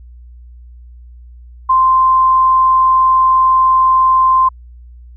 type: tone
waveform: sine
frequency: 1043 Hz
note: C6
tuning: 6 cents flat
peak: -7 dBFS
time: 1.69-4.49 s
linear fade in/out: 10 ms
effects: added 60 Hz sine -34 dBFS peak until 5.16 s